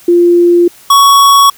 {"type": "tone pair in turn", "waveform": ["sine", "square"], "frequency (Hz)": [347.5, 1117.4], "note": ["F4", "C#6"], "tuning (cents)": [-9, 13], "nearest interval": "octave + minor sixth", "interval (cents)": 2022, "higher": "second", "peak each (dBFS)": -3, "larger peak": "neither", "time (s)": [[0.08, 0.68], [0.9, 1.5]], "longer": "neither", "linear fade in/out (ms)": 5, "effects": ["white hiss -39 dBFS RMS until 1.57 s"]}